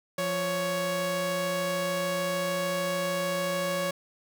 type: tone pair together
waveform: sawtooth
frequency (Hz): 174.5 / 556.9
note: F3 / C#5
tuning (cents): -1 / +8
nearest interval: octave + minor sixth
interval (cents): 2009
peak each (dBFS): -30 / -24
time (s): 0.18-3.91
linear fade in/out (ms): 5
effects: none